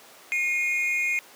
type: tone pair together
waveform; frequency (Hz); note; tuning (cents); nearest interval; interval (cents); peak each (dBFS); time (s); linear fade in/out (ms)
triangle; 2136 / 2461; C7 / D#7; +35 / -20; major second; 245; -24 / -24; 0.32-1.19; 0
effects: pink hiss -49 dBFS RMS until 1.35 s + high-pass 400 Hz 12 dB/octave